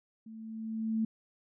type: tone with level ramp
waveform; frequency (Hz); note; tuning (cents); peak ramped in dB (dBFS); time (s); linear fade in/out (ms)
sine; 221.8; A3; +14; -45 to -26; 0.26-1.05; 5
effects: none